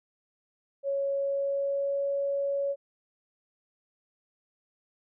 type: tone with pitch glide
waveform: sine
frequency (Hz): 554.4 to 559.2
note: C#5 to C#5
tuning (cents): 0 to +15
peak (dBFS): -26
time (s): 0.83-2.76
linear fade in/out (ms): 50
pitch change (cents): +15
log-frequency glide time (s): 1.12-2.05
effects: none